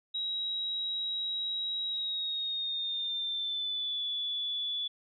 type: tone with pitch glide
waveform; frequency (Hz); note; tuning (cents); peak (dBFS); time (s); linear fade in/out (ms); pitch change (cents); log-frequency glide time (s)
sine; 3841 to 3442; B7 to A7; -49 to -39; -31; 0.14-4.88; 10; -190; 1.87-4.02
effects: none